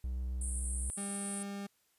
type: tone with vibrato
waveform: triangle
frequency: 63 Hz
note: B1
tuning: 35 cents sharp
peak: -32 dBFS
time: 0.04-0.9 s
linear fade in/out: 0 ms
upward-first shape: square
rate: 7.6 Hz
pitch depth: 11 cents each way
type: band-pass noise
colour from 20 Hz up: pink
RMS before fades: -42 dBFS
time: 0.41-1.43 s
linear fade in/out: 5 ms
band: 8500 to 9900 Hz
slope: 96 dB/octave
type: tone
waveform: 40% pulse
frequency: 200 Hz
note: G3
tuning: 35 cents sharp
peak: -38 dBFS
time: 0.97-1.67 s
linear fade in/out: 10 ms
effects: white hiss -73 dBFS RMS until 1.98 s + resampled to 32000 Hz